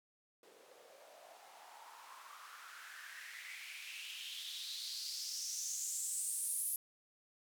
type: noise with band-pass filter sweep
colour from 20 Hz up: blue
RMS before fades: -45 dBFS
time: 0.43-6.76 s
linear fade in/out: 2 ms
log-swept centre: 430 to 11000 Hz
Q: 4.6
effects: none